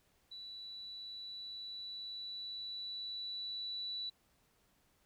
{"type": "tone with level ramp", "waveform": "sine", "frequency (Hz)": 3951, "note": "B7", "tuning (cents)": 0, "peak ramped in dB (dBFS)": [-46, -38], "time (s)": [0.31, 4.1], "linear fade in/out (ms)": 10, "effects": ["pink hiss -73 dBFS RMS until 5.05 s"]}